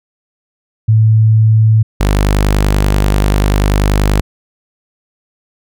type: tone pair in turn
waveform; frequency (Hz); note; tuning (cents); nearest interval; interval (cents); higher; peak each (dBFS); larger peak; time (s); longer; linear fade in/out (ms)
sine / sawtooth; 110 / 50.32; A2 / G1; 0 / +46; octave + major second; 1354; first; -5; neither; 0.88-1.83 / 2-4.21; second; 10
effects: none